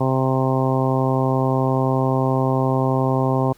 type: harmonic tone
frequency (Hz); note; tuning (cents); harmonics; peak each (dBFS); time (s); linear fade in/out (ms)
131.5; C3; +9; 1 / 2 / 3 / 4 / 5 / 6 / 7 / 8; -20 / -23 / -25 / -26 / -27 / -28 / -28 / -29; 0-3.53; 10
effects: pink hiss -53 dBFS RMS until 3.57 s